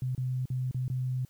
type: tone with dropouts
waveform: sine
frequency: 127.9 Hz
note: C3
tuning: 39 cents flat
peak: -28 dBFS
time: 0.02-1.25 s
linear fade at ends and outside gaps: 2 ms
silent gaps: 0.15-0.178 / 0.456-0.502 / 0.712-0.745 / 0.881-0.9 s
effects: white hiss -65 dBFS RMS until 1.29 s